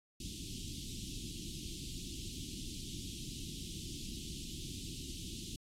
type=band-stop noise; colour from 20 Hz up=pink; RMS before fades=-44 dBFS; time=0.2-5.56 s; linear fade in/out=2 ms; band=340 to 2900 Hz; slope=48 dB/octave; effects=low-pass 9000 Hz 12 dB/octave + AAC 48 kbps